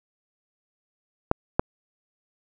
clicks, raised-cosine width 1 ms, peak -4 dBFS, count 2, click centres 1.314 / 1.595 s, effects none

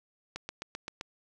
click train, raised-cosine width 0.2 ms, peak -20 dBFS, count 6, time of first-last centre 0.36-1.011 s, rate 7.68 Hz, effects none

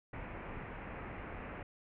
pink low-pass noise, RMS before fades -45 dBFS, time 0.13-1.63 s, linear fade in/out 5 ms, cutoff 2500 Hz, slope 48 dB/octave, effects none

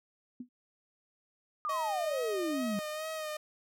sine tone with exponential decay, 246.9 Hz, B3, in tune, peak -35 dBFS, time 0.4-0.49 s, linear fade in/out 5 ms, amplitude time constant 19 ms
sine exponential sweep, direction down, 1244.5 to 191.4 Hz, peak -31 dBFS, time 1.65-2.79 s, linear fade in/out 0 ms
sawtooth tone with vibrato, 622.3 Hz, D#5, in tune, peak -32 dBFS, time 1.69-3.37 s, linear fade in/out 5 ms, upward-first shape sine, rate 2.3 Hz, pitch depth 40 cents each way
effects none

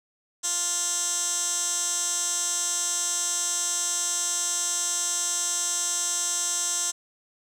15% pulse tone with band-pass filter, 350 Hz, F4, 4 cents sharp, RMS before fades -27 dBFS, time 0.43-6.92 s, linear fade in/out 20 ms, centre 7200 Hz, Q 7.4, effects none

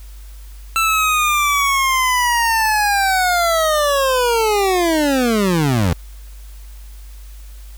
25% pulse linear sweep, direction down, 1336 to 77.78 Hz, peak -10 dBFS, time 0.76-5.93 s, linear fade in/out 0 ms, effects added 50 Hz sine -33 dBFS peak until 7.77 s + white hiss -48 dBFS RMS until 7.77 s

